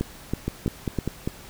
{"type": "two click trains", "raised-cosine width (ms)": 3, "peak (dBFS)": [-12, -11], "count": [5, 4], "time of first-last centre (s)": [[0.48, 1.275], [0.01, 0.987]], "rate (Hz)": [5.03, 3.07], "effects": ["pink hiss -45 dBFS RMS until 1.49 s"]}